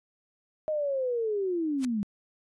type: linear sweep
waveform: sine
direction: down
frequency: 627 to 196.6 Hz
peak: -26 dBFS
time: 0.68-2.03 s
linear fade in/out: 0 ms
type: noise with exponential growth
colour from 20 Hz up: white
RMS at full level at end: -32 dBFS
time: 1.78-1.85 s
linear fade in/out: 2 ms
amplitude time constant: 15 ms
effects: resampled to 22050 Hz